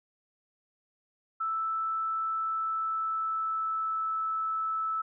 sine tone with pitch glide, 1318.5 to 1310.1 Hz, E6 to E6, 0 to -11 cents, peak -28 dBFS, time 1.4-5.02 s, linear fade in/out 10 ms, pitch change -11 cents, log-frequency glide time 2.28-4.18 s, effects none

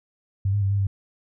sine tone with pitch steps, 97.7 / 102.2 / 97.8 / 100.3 / 98.3 Hz, G2 / G#2 / G2 / G2 / G2, -5 / -27 / -4 / +40 / +5 cents, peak -19 dBFS, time 0.45-0.87 s, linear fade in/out 5 ms, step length 84 ms, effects none

